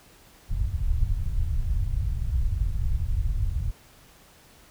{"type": "low-pass noise", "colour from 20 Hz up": "pink", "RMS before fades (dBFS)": -25, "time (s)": [0.49, 3.72], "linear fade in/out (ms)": 20, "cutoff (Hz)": 100, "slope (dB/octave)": 24, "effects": ["pink hiss -54 dBFS RMS until 4.7 s"]}